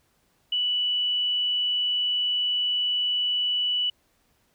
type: tone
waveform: sine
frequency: 2960 Hz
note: F#7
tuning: in tune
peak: -22 dBFS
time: 0.52-3.9 s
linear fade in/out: 5 ms
effects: pink hiss -67 dBFS RMS until 4.54 s